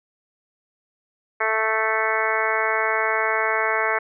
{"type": "harmonic tone", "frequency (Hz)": 220, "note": "A3", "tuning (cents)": 0, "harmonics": [2, 3, 4, 5, 6, 7, 8, 9, 10], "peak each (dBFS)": [-28, -28, -28, -28, -28, -28, -28, -28, -28], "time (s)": [1.4, 3.99], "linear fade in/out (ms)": 10, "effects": []}